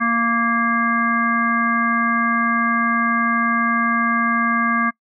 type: harmonic tone with a mistuned harmonic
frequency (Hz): 233.1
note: A#3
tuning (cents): 0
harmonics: 1 / 3 / 5 / 7 / 9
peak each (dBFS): -21 / -31 / -19 / -22 / -26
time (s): 0-4.91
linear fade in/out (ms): 20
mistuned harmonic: 3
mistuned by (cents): -17
effects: noise-tail reverb RT60 0.1 s tail -24 dB re dry